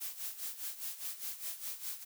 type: noise with tremolo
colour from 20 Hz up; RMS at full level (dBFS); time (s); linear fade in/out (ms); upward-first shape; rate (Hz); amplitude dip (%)
blue; -39; 0-2.05; 20; sine; 4.9; 75
effects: none